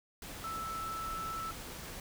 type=tone in noise; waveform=sine; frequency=1318.5 Hz; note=E6; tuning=in tune; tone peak=-37 dBFS; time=0.44-1.51 s; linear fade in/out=2 ms; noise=pink; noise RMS=-45 dBFS; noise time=0.22-2 s; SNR=+5 dB; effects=none